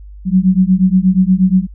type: beating tone pair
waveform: sine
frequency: 182.4 / 190.8 Hz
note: F#3 / G3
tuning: -24 / -47 cents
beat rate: 8.4 Hz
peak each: -11 dBFS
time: 0.25-1.67 s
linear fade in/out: 50 ms
effects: added 50 Hz sine -31 dBFS peak until 1.74 s